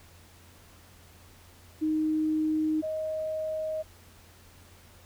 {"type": "tone pair in turn", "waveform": "sine", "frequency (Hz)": [311.1, 627.3], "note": ["D#4", "D#5"], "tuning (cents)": [0, 14], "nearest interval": "octave", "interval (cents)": 1214, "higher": "second", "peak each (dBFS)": [-24, -29], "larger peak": "first", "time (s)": [[1.81, 2.82], [2.82, 3.83]], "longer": "neither", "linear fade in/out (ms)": 20, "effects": ["added 87 Hz sine -56 dBFS peak until 5.05 s", "pink hiss -56 dBFS RMS until 5.05 s"]}